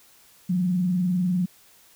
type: tone with vibrato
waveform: sine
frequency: 180.2 Hz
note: F#3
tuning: 45 cents flat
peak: -20 dBFS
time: 0.49-1.46 s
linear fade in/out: 10 ms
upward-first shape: sine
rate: 20 Hz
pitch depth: 100 cents each way
effects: white hiss -55 dBFS RMS until 1.95 s